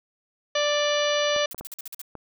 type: harmonic tone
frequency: 588 Hz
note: D5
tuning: 2 cents sharp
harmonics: 1 / 2 / 3 / 4 / 5 / 6 / 7 / 8 / 10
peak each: -23 / -31 / -31 / -34 / -30 / -32 / -37 / -38 / -35 dBFS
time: 0.55-1.46 s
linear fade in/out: 5 ms
type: clicks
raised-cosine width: 1 ms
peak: -23 dBFS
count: 4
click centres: 1.363 / 1.546 / 1.61 / 2.153 s
type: noise bursts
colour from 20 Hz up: blue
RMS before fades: -36 dBFS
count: 8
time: 1.51-2.016 s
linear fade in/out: 2 ms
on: 23 ms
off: 46 ms
effects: none